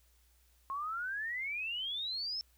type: exponential sweep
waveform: sine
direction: up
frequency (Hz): 1069 to 5370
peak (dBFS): -35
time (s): 0.7-2.41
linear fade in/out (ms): 0
effects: added 60 Hz sine -66 dBFS peak until 2.57 s + white hiss -71 dBFS RMS until 2.57 s